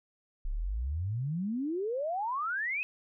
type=exponential sweep; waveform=sine; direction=up; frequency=30.87 to 2600 Hz; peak=-30 dBFS; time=0.45-2.83 s; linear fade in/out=0 ms; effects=none